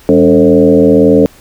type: tone with frequency modulation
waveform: sine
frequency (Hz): 364.5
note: F#4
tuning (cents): -26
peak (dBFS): -3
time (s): 0.09-1.26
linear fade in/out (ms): 0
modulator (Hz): 81.8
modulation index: 2.2
effects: pink hiss -41 dBFS RMS until 1.4 s